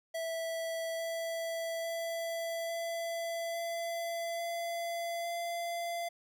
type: tone with pitch steps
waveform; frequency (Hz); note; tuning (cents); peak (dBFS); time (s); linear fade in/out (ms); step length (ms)
square; 657 / 661.6 / 666.2 / 670.8 / 675.5 / 680.2 / 684.9; E5 / E5 / E5 / E5 / E5 / F5 / F5; -6 / +6 / +18 / +30 / +42 / -46 / -34; -35; 0.14-6.09; 10; 850
effects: none